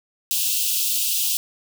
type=high-pass noise; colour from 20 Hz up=white; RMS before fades=-22 dBFS; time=0.31-1.37 s; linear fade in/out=0 ms; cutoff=2600 Hz; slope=96 dB/octave; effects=none